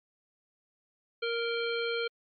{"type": "harmonic tone with a mistuned harmonic", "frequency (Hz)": 466.2, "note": "A#4", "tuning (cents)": 0, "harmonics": [1, 3, 5, 7, 9], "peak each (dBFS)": [-31, -36, -38, -39, -41], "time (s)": [1.22, 2.08], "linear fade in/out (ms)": 10, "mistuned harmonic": 7, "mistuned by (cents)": -53, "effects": ["MP3 64 kbps"]}